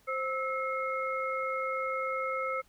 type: tone cluster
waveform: sine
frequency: 525 / 1305 / 2152 Hz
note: C5 / E6 / C7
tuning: +6 / -18 / +48 cents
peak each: -34 / -33 / -37 dBFS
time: 0.07-2.62 s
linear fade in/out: 20 ms
effects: pink hiss -65 dBFS RMS until 2.68 s